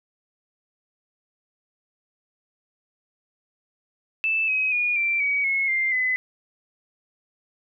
sine tone with pitch steps, 2637 / 2538 / 2443 / 2352 / 2264 / 2179 / 2098 / 2019 Hz, E7 / D#7 / D#7 / D7 / C#7 / C#7 / C7 / B6, 0 / +34 / -32 / +2 / +36 / -30 / +4 / +38 cents, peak -20 dBFS, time 4.24-6.16 s, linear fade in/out 0 ms, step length 240 ms, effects none

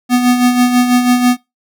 square tone with tremolo, 246.9 Hz, B3, in tune, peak -7 dBFS, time 0.09-1.37 s, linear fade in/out 50 ms, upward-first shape sine, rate 6.1 Hz, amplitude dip 55%, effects noise-tail reverb RT60 0.2 s tail -20 dB re dry

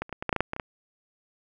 clicks, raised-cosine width 0.5 ms, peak -15 / -29 / -18 / -17 / -11 / -8 / -11 / -7 / -15 / -20 / -14 dBFS, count 11, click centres 0.02 / 0.094 / 0.127 / 0.225 / 0.293 / 0.328 / 0.363 / 0.406 / 0.534 / 0.564 / 0.598 s, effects none

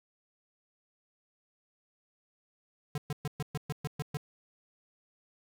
square tone bursts, 146.83 Hz, D3, in tune, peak -32 dBFS, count 9, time 2.95-4.171 s, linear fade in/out 2 ms, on 29 ms, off 120 ms, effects none

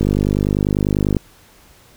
click train, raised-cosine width 3 ms, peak -4 dBFS, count 59, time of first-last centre 0.01-1.168 s, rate 50.1 Hz, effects pink hiss -49 dBFS RMS until 1.96 s

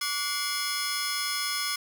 sawtooth tone cluster, 1152 / 1457 / 2090 / 3360 / 5180 Hz, D6 / F#6 / C7 / G#7 / E8, -34 / -27 / -2 / +19 / -31 cents, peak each -31 / -33 / -32 / -33 / -29 dBFS, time 0.01-1.76 s, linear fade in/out 5 ms, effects 10-bit

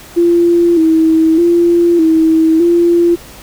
sine tone with vibrato, 332.4 Hz, E4, 15 cents sharp, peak -6 dBFS, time 0.16-3.16 s, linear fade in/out 20 ms, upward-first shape square, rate 0.82 Hz, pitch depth 57 cents each way, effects pink hiss -35 dBFS RMS until 3.42 s

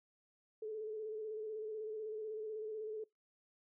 sine tone with vibrato, 432.7 Hz, A4, 29 cents flat, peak -40 dBFS, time 0.62-3.04 s, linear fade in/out 5 ms, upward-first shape square, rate 16 Hz, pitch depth 31 cents each way, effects noise-tail reverb RT60 0.2 s tail -24 dB re dry

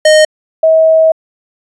square / sine tone pair in turn, 618 / 641.3 Hz, D#5 / E5, -12 / -48 cents, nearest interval minor second, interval 64 cents, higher second, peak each -4 dBFS, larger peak neither, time 0.05-0.25 / 0.63-1.12 s, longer second, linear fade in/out 5 ms, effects resampled to 22050 Hz

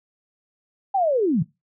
sine linear sweep, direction down, 810 to 131.3 Hz, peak -17 dBFS, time 0.94-1.43 s, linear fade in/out 10 ms, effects noise-tail reverb RT60 0.2 s tail -18 dB re dry

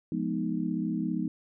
sine chord, F half-diminished seventh, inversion none, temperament equal with one note detuned, 174.61 / 209.8 / 246.9 / 311.1 Hz, F3 / Ab3 / Cb4 / Eb4, 0 / +18 / 0 / 0 cents, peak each -33 dBFS, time 0.12-1.28 s, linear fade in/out 2 ms, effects none

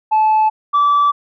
sine tone pair in turn, 867 / 1157.3 Hz, A5 / D6, -26 / -26 cents, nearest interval perfect fourth, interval 500 cents, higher second, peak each -8 dBFS, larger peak neither, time 0.11-0.5 / 0.73-1.12 s, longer neither, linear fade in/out 20 ms, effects tanh soft clip ceiling -8 dBFS

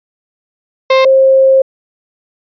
35% pulse / sine tone pair in turn, 527 / 532.5 Hz, C5 / C5, +12 / +30 cents, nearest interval unison, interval 18 cents, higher second, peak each -4 dBFS, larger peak neither, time 0.9-1.05 / 1.05-1.62 s, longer second, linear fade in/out 5 ms, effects resampled to 11025 Hz

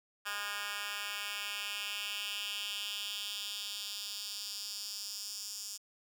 10% pulse tone with high-pass filter sweep, 204.5 Hz, G#3, 26 cents flat, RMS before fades -40 dBFS, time 0.25-5.78 s, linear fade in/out 20 ms, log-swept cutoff 1700 to 6000 Hz, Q 2.5, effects none

